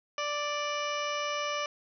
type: harmonic tone with a mistuned harmonic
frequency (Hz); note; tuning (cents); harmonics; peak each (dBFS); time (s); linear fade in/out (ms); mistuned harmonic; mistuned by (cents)
587.3; D5; 0; 1 / 2 / 3 / 4 / 5 / 6 / 7 / 8 / 9 / 10; -35 / -34 / -42 / -38 / -39 / -51 / -52 / -53 / -45 / -45; 0.18-1.66; 2; 6; +28
effects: none